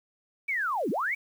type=linear two-way sweep; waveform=sine; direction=down then up; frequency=2350 to 174.61 to 2350 Hz; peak=-26 dBFS; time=0.48-1.15 s; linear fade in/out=10 ms; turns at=0.9 s; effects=9-bit